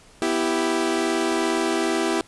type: chord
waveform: sawtooth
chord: E minor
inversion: second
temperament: equal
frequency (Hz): 246.9 / 329.6 / 392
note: B3 / E4 / G4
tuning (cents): 0 / 0 / 0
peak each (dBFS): -25 / -19 / -21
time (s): 0.22-2.21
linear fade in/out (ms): 0
effects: pink hiss -51 dBFS RMS until 2.27 s + resampled to 24000 Hz